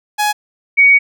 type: tone pair in turn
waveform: sawtooth / sine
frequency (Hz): 838 / 2245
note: G#5 / C#7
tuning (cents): +15 / +21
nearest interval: octave + perfect fourth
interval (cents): 1706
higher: second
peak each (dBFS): -9 / -5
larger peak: second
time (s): 0.18-0.33 / 0.77-0.99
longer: second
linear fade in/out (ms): 20
effects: none